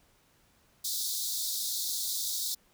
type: high-pass noise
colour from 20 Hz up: pink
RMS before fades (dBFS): -33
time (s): 0.84-2.55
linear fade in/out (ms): 10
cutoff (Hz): 3600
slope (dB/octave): 96
effects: pink hiss -66 dBFS RMS until 2.73 s